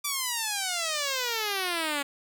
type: exponential sweep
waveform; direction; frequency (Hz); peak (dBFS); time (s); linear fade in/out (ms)
5% pulse; down; 1179 to 277.7; -16; 0.04-2.03; 10
effects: none